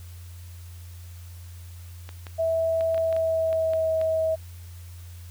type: clicks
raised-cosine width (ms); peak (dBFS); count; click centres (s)
0.3; -24; 10; 2.091 / 2.268 / 2.809 / 2.945 / 2.979 / 3.127 / 3.165 / 3.529 / 3.735 / 4.014
type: tone with pitch glide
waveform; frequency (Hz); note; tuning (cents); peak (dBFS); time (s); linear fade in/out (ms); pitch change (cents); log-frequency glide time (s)
sine; 653 to 641.4; E5 to E5; -17 to -48; -21; 2.38-4.36; 20; -31; 2.94-3.92
effects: added 87 Hz sine -39 dBFS peak until 5.3 s + white hiss -53 dBFS RMS until 5.3 s